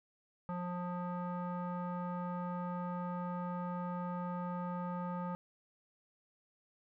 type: tone with low-pass filter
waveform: square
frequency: 177.6 Hz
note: F3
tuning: 29 cents sharp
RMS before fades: -39 dBFS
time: 0.49-5.35 s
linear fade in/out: 0 ms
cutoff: 1100 Hz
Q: 5.3
effects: none